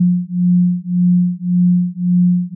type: beating tone pair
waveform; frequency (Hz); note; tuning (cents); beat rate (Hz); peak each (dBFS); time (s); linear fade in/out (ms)
sine; 177.2 / 179; F3 / F3; +25 / +43; 1.8; -14; 0-2.55; 10
effects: none